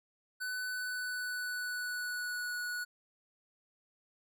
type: tone with pitch glide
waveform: square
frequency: 1500 to 1466.6 Hz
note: F#6 to F#6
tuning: +23 to -16 cents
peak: -36 dBFS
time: 0.4-2.85 s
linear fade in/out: 20 ms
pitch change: -39 cents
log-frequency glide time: 0.69-2.59 s
effects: none